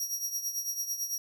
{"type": "tone with tremolo", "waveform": "sawtooth", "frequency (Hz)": 5680, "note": "F8", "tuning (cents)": 28, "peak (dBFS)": -26, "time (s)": [0, 1.18], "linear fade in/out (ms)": 2, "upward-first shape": "triangle", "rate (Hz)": 9, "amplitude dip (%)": 75, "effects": []}